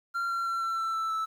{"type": "tone with pitch steps", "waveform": "triangle", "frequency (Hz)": [1379, 1367.9, 1356.9, 1345.9, 1335.1, 1324.4, 1313.7], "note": ["F6", "F6", "E6", "E6", "E6", "E6", "E6"], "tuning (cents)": [-22, -36, 50, 36, 22, 8, -6], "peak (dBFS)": -26, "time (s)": [0.14, 1.26], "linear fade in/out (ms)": 20, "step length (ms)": 160, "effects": ["10-bit"]}